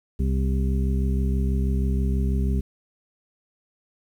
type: harmonic tone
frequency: 66.2 Hz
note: C2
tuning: 21 cents sharp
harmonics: 1 / 2 / 3 / 4 / 6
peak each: -21 / -29 / -28 / -35 / -36 dBFS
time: 0.19-2.61 s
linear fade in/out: 10 ms
effects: 9-bit